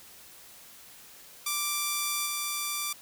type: tone with level steps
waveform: 5% pulse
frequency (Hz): 1174.7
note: D6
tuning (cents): 0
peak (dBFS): -16 / -18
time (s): 1.46-2.93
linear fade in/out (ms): 5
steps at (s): 2.26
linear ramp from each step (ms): 5
effects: white hiss -51 dBFS RMS until 3.01 s